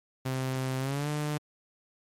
sawtooth tone with pitch glide, 130.81 to 149.4 Hz, C3 to D3, 0 to +30 cents, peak -25 dBFS, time 0.25-1.38 s, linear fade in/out 10 ms, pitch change +230 cents, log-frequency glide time 0.79-1.09 s, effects MP3 64 kbps

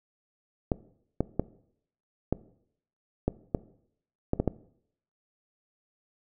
clicks, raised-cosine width 2 ms, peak -11 dBFS, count 9, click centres 0.718 / 1.206 / 1.396 / 2.326 / 3.28 / 3.548 / 4.334 / 4.4 / 4.477 s, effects noise-tail reverb RT60 0.7 s tail -19 dB re dry

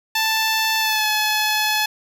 10% pulse tone with pitch glide, 882 to 855.4 Hz, A5 to A5, +4 to -49 cents, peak -9 dBFS, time 0.15-1.86 s, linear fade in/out 5 ms, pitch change -53 cents, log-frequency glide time 0.79-1.07 s, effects none

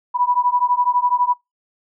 sine beating tone pair, 977 / 989 Hz, B5 / B5, -19 / +2 cents, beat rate 12 Hz, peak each -18 dBFS, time 0.14-1.34 s, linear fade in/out 20 ms, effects noise-tail reverb RT60 0.2 s tail -25 dB re dry

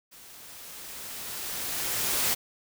white noise with level ramp, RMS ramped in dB -50 to -25 dBFS, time 0.11-2.35 s, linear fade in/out 20 ms, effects none

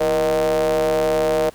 square ring-modulated tone, 73.4 Hz, D2, in tune, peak -14 dBFS, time 0-1.5 s, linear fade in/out 10 ms, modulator 548 Hz, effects pink hiss -48 dBFS RMS until 1.54 s

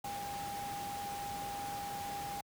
sine tone in noise, 807 Hz, G#5, 50 cents flat, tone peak -39 dBFS, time 0.04-2.41 s, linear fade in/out 5 ms, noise pink, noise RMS -45 dBFS, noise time 0.04-2.41 s, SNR +3 dB, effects high-pass 80 Hz 12 dB/octave

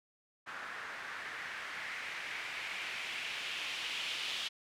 blue noise with low-pass filter sweep, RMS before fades -41 dBFS, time 0.46-4.49 s, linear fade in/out 20 ms, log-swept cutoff 1500 to 3200 Hz, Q 2.5, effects none

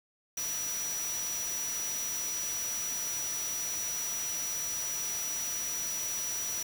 sine tone in noise, 5850 Hz, F#8, 21 cents flat, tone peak -33 dBFS, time 0.37-6.63 s, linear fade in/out 5 ms, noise white, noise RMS -39 dBFS, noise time 0.37-6.63 s, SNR +3 dB, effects none

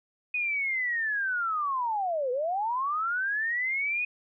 sine linear two-way sweep, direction down then up, 2500 to 481.7 to 2500 Hz, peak -26 dBFS, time 0.34-4.05 s, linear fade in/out 5 ms, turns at 2.31 s, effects none

